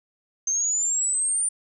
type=exponential sweep; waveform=sine; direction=up; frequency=6272 to 9220 Hz; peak=-21 dBFS; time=0.47-1.49 s; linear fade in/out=5 ms; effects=none